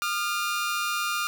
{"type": "tone pair together", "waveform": "sawtooth", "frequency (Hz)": [1212.4, 1396.9], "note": ["D#6", "F6"], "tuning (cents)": [-45, 0], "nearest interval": "major second", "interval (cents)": 245, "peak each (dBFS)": [-25, -25], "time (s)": [0.02, 1.27], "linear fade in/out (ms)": 0, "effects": []}